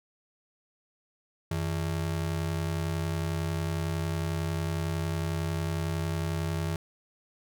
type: ring-modulated tone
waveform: square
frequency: 125 Hz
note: B2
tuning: 21 cents sharp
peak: -26 dBFS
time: 1.51-6.76 s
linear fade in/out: 2 ms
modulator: 35.5 Hz
effects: none